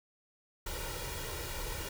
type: noise with comb filter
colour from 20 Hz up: pink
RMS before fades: -39 dBFS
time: 0.66-1.89 s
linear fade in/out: 5 ms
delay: 2.1 ms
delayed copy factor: +0.75
effects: none